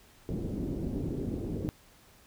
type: low-pass noise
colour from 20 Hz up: white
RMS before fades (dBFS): -34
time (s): 0.29-1.69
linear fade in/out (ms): 0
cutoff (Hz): 360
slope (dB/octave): 24
effects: pink hiss -59 dBFS RMS until 2.26 s